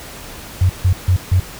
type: tone bursts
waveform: sine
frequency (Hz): 91.5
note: F#2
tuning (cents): -19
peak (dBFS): -9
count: 4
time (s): 0.61-1.4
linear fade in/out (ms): 5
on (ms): 85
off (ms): 150
effects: pink hiss -34 dBFS RMS until 1.59 s